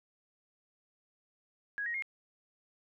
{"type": "tone with pitch steps", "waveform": "sine", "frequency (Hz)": [1658, 1882.7, 2138], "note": ["G#6", "A#6", "C7"], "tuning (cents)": [-3, 17, 37], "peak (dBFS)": -33, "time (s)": [1.78, 2.023], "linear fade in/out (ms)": 0, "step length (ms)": 81, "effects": []}